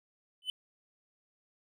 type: tone with exponential growth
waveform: triangle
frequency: 3018 Hz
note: F#7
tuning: 34 cents sharp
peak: -26 dBFS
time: 0.42-0.5 s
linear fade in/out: 1 ms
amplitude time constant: 17 ms
effects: none